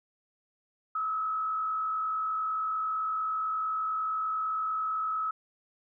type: tone with frequency modulation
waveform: sine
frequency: 1289 Hz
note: E6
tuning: 39 cents flat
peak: -28 dBFS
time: 0.95-5.31 s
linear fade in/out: 5 ms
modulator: 48.7 Hz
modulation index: 0.56
effects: none